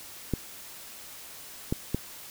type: clicks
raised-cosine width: 3 ms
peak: -13 dBFS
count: 3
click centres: 0.337 / 1.725 / 1.946 s
effects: white hiss -45 dBFS RMS until 2.3 s